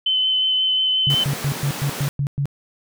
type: tone with vibrato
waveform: sine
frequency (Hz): 3048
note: G7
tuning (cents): -49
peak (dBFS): -16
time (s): 0.06-1.24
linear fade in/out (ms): 5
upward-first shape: sine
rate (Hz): 5.6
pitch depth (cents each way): 11
type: tone bursts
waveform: sine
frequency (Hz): 140.8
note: C#3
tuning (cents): +27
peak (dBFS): -18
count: 8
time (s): 1.07-2.456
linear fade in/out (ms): 0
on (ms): 77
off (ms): 110
type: high-pass noise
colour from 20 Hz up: pink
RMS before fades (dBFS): -30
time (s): 1.1-2.09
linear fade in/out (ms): 0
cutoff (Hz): 150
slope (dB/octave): 24
effects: none